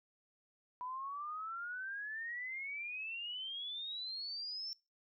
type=exponential sweep; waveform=sine; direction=up; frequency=985 to 5430 Hz; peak=-40 dBFS; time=0.81-4.73 s; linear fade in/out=0 ms; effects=noise-tail reverb RT60 0.3 s tail -24 dB re dry